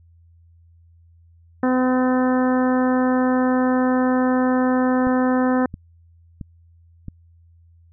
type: harmonic tone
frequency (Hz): 254.8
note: C4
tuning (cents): -46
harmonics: 1 / 2 / 3 / 4 / 5 / 6 / 7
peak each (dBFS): -17 / -23 / -27 / -29 / -31 / -33 / -34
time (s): 1.63-5.66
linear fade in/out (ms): 2
type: click train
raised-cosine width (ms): 5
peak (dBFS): -19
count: 4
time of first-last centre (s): 5.07-7.083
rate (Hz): 1.49
effects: added 84 Hz sine -49 dBFS peak until 7.92 s